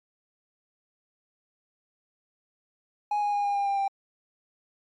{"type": "tone with pitch steps", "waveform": "triangle", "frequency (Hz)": [831, 823.8, 816.7, 809.7, 802.7, 795.8, 788.9], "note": ["G#5", "G#5", "G#5", "G#5", "G5", "G5", "G5"], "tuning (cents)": [1, -14, -29, -44, 41, 26, 11], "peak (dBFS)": -21, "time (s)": [3.11, 3.88], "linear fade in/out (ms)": 5, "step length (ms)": 110, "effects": ["tanh soft clip ceiling -17 dBFS", "MP3 48 kbps"]}